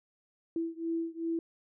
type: beating tone pair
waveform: sine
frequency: 329.8 / 332.4 Hz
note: E4 / E4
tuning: +1 / +15 cents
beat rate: 2.6 Hz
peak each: -34 / -35 dBFS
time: 0.56-1.39 s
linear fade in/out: 2 ms
effects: none